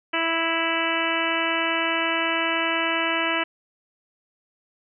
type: harmonic tone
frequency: 329.6 Hz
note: E4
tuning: in tune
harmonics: 1 / 2 / 3 / 4 / 5 / 6 / 7 / 8 / 9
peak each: -30 / -30 / -30 / -30 / -30 / -30 / -30 / -30 / -30 dBFS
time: 0.13-3.44 s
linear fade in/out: 10 ms
effects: none